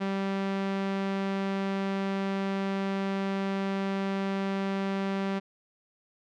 sawtooth tone with low-pass filter, 195 Hz, G3, 9 cents flat, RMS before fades -30 dBFS, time 0-5.4 s, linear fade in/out 20 ms, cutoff 3200 Hz, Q 0.75, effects none

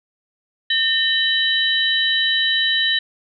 sine tone cluster, 1820 / 3047 / 3910 Hz, A#6 / G7 / B7, -42 / -50 / -18 cents, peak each -20 dBFS, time 0.7-2.99 s, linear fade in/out 5 ms, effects none

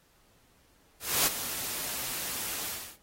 white noise with ADSR envelope, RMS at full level -24 dBFS, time 1-2.98 s, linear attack 260 ms, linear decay 29 ms, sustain -11 dB, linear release 320 ms, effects pink hiss -65 dBFS RMS until 3.02 s + AAC 48 kbps

